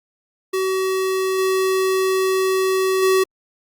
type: tone with level steps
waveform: square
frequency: 378.6 Hz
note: F#4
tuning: 40 cents sharp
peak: -19 / -17 / -14 dBFS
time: 0.53-3.24 s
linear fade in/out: 10 ms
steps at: 1.38 / 3.02 s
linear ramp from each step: 10 ms
effects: Opus 48 kbps